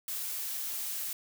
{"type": "noise", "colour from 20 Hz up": "blue", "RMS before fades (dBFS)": -36, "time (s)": [0.08, 1.13], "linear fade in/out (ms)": 2, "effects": []}